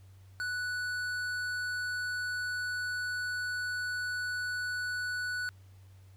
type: tone with tanh clipping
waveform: sine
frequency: 1480 Hz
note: F#6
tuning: in tune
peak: -34 dBFS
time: 0.4-5.49 s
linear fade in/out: 0 ms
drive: 13 dB
effects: added 95 Hz sine -52 dBFS peak until 6.16 s + pink hiss -67 dBFS RMS until 6.16 s